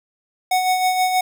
square tone with tremolo, 740 Hz, F#5, in tune, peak -15 dBFS, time 0.51-1.21 s, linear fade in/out 5 ms, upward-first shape sine, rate 6.3 Hz, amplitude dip 45%, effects none

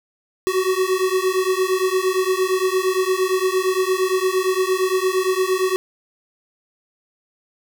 square beating tone pair, 370 / 378.7 Hz, F#4 / F#4, 0 / +40 cents, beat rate 8.7 Hz, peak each -21 dBFS, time 0.47-5.76 s, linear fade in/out 0 ms, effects none

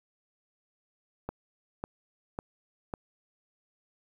click train, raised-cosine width 1 ms, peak -20 dBFS, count 4, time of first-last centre 1.29-2.938 s, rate 1.82 Hz, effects 9-bit

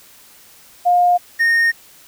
sine / triangle tone pair in turn, 710 / 1844.7 Hz, F5 / A#6, +28 / -19 cents, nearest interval octave + perfect fourth, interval 1653 cents, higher second, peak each -10 dBFS, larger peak neither, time 0.85-1.18 / 1.39-1.72 s, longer neither, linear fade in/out 20 ms, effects white hiss -46 dBFS RMS until 2.07 s

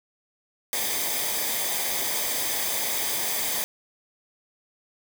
white noise with comb filter, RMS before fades -27 dBFS, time 0.73-3.64 s, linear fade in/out 0 ms, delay 0.72 ms, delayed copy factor -0.6, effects none

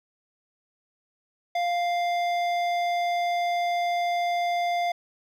sine tone with hard clipping, 698.5 Hz, F5, in tune, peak -25 dBFS, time 1.55-4.92 s, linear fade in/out 5 ms, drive 12 dB, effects none

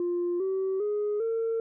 sine tone with pitch steps, 350.3 / 382 / 416.6 / 454.3 Hz, F4 / G4 / G#4 / A#4, +5 / -45 / +5 / -45 cents, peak -24 dBFS, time 0-1.6 s, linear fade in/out 2 ms, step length 400 ms, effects tanh soft clip ceiling -23 dBFS

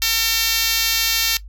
5% pulse tone with high-pass filter, 453.3 Hz, A#4, 48 cents flat, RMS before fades -19 dBFS, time 0.02-1.37 s, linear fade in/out 0 ms, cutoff 2400 Hz, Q 0.5, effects noise-tail reverb RT60 0.1 s tail -17 dB re dry + added 50 Hz sine -34 dBFS peak until 1.48 s

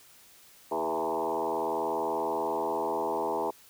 sine tone with frequency modulation, 659 Hz, E5, 1 cent flat, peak -27 dBFS, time 0.71-3.51 s, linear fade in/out 10 ms, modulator 80.3 Hz, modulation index 4.1, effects white hiss -56 dBFS RMS until 3.69 s

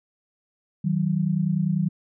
sine tone pair together, 158 / 188.1 Hz, D#3 / F#3, +27 / +29 cents, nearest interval minor third, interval 302 cents, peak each -23 dBFS, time 0.84-1.89 s, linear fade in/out 10 ms, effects none

